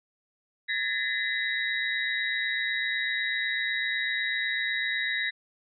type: tone cluster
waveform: sine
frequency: 1689 / 1817 / 2021 / 3822 Hz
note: G#6 / A#6 / B6 / A#7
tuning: +29 / -45 / +39 / +43 cents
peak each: -34 / -32 / -30 / -33 dBFS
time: 0.68-5.31 s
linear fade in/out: 20 ms
effects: none